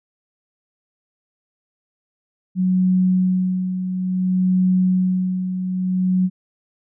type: tone with tremolo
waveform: sine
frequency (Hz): 184.5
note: F#3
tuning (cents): -5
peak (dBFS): -13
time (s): 2.55-6.3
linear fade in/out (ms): 50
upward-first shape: sine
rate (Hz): 0.58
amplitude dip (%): 60
effects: none